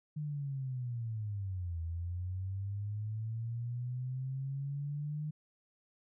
sine linear two-way sweep, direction down then up, 152.8 to 81.8 to 152.8 Hz, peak -35 dBFS, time 0.16-5.31 s, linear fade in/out 10 ms, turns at 1.81 s, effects none

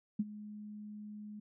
sine tone with ADSR envelope, 210 Hz, G#3, 19 cents sharp, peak -27 dBFS, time 0.19-1.4 s, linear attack 8 ms, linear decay 37 ms, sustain -17 dB, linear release 8 ms, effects none

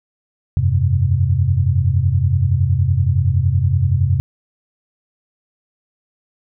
sine chord, F suspended second, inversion none, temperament equal, 87.31 / 98 / 130.81 Hz, F2 / G2 / C3, 0 / 0 / 0 cents, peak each -17 dBFS, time 0.57-4.2 s, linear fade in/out 0 ms, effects none

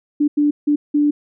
sine tone bursts at uneven times, 293.7 Hz, D4, in tune, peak -12 dBFS, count 4, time 0.2-0.28 / 0.37-0.51 / 0.67-0.76 / 0.94-1.11 s, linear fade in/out 10 ms, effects none

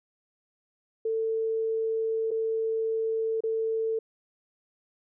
sine tone with dropouts, 446.3 Hz, A4, 25 cents sharp, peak -25 dBFS, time 1.05-3.99 s, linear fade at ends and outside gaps 5 ms, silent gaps 2.308-2.313 / 3.406-3.436 s, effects none

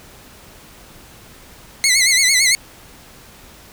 15% pulse tone with vibrato, 2093 Hz, C7, in tune, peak -5 dBFS, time 1.84-2.55 s, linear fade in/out 0 ms, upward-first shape sine, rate 8.9 Hz, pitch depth 100 cents each way, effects pink hiss -43 dBFS RMS until 3.72 s

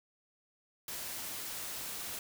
white noise, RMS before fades -41 dBFS, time 0.88-2.19 s, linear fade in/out 2 ms, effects none

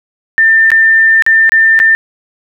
sine tone with dropouts, 1794 Hz, A6, 33 cents sharp, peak -4 dBFS, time 0.38-1.95 s, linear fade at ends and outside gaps 0 ms, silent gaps 0.704-0.717 / 1.223-1.264 / 1.494-1.52 / 1.791-1.8 s, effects none

